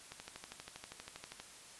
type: click train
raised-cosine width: 0.2 ms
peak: -28 dBFS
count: 17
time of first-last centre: 0.12-1.4 s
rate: 12.5 Hz
effects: white hiss -55 dBFS RMS until 1.79 s + resampled to 24000 Hz